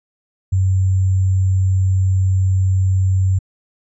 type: tone with sample-and-hold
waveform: sine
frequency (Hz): 94.3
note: F#2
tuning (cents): +33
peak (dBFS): -12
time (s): 0.52-3.39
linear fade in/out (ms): 10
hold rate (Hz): 7350
effects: resampled to 22050 Hz